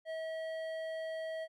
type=tone with hard clipping; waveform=sine; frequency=643 Hz; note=E5; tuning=43 cents flat; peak=-39 dBFS; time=0.05-1.48 s; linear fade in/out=50 ms; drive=10 dB; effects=none